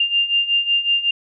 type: beating tone pair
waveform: sine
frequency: 2794 / 2799.4 Hz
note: F7 / F7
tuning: 0 / +3 cents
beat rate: 5.4 Hz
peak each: -21 / -17 dBFS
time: 0-1.11 s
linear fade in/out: 5 ms
effects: none